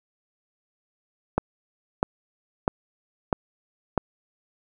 click train, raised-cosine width 1 ms, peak -6 dBFS, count 5, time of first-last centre 1.38-3.977 s, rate 1.54 Hz, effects none

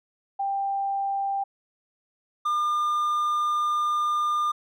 sine / triangle tone pair in turn, 790 / 1204.4 Hz, G5 / D6, +13 / +43 cents, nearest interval perfect fifth, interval 730 cents, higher second, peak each -24 / -20 dBFS, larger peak second, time 0.39-1.44 / 2.45-4.52 s, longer second, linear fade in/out 10 ms, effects none

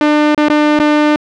sawtooth tone with dropouts, 299.6 Hz, D4, 35 cents sharp, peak -4 dBFS, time 0.01-1.16 s, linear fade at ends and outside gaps 1 ms, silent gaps 0.347-0.377 / 0.485-0.499 / 0.79-0.799 s, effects low-pass 3000 Hz 12 dB/octave

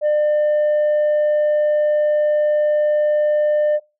sine tone, 600 Hz, D5, 37 cents sharp, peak -11 dBFS, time 0.01-3.8 s, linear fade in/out 50 ms, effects noise-tail reverb RT60 0.3 s tail -22 dB re dry + tanh soft clip ceiling -13 dBFS

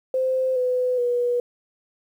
sine tone with pitch steps, 519 / 502.2 / 485.9 Hz, C5 / B4 / B4, -14 / +29 / -28 cents, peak -19 dBFS, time 0.14-1.4 s, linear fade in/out 2 ms, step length 420 ms, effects 9-bit

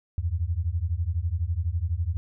sine beating tone pair, 79.2 / 91.2 Hz, D#2 / F#2, +31 / -24 cents, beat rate 12 Hz, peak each -27 dBFS, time 0.18-2.17 s, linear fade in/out 0 ms, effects none

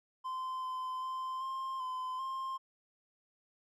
triangle tone with pitch steps, 1034 / 1028 / 1038 / 1057 / 1024 / 1058 Hz, C6 / C6 / C6 / C6 / C6 / C6, -21 / -31 / -14 / +17 / -38 / +19 cents, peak -34 dBFS, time 0.24-2.58 s, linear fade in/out 20 ms, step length 390 ms, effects none

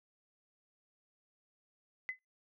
sine tone with exponential decay, 2029 Hz, B6, 46 cents sharp, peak -31 dBFS, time 2.09-2.19 s, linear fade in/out 0 ms, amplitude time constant 20 ms, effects noise-tail reverb RT60 0.2 s tail -26 dB re dry

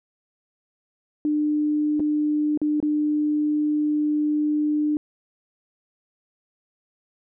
sine tone with dropouts, 299.9 Hz, D4, 36 cents sharp, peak -19 dBFS, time 1.25-4.97 s, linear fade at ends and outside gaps 1 ms, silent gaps 1.996-2.002 / 2.575-2.616 / 2.802-2.827 s, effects none

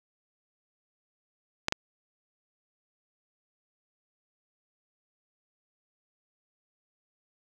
clicks, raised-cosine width 0.2 ms, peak -8 dBFS, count 2, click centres 1.684 / 1.724 s, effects none

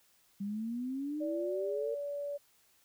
sine exponential sweep, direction up, 196 to 466.2 Hz, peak -34 dBFS, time 0.4-1.95 s, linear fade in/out 10 ms
sine tone with pitch glide, 584 to 574 Hz, D5 to D5, -10 to -40 cents, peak -35 dBFS, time 1.2-2.38 s, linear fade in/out 20 ms, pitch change -30 cents, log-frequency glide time 1.65-1.74 s
effects white hiss -68 dBFS RMS until 2.84 s

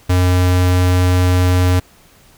square tone, 90.5 Hz, F#2, 38 cents flat, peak -11 dBFS, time 0.09-1.8 s, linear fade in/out 10 ms, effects pink hiss -48 dBFS RMS until 2.37 s

